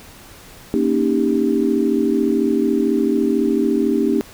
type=chord; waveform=sine; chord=Eb dominant seventh; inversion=second; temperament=equal with one note detuned; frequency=233.1 / 277.2 / 311.1 / 395.6 Hz; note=Bb3 / Db4 / Eb4 / G4; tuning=0 / 0 / 0 / +16 cents; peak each=-20 dBFS; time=0.74-4.21 s; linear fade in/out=0 ms; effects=pink hiss -42 dBFS RMS until 4.33 s